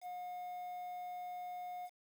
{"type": "tone with quantisation", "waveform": "triangle", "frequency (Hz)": 720, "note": "F#5", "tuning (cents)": -47, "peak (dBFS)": -40, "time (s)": [0.01, 1.9], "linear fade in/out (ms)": 50, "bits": 10, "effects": []}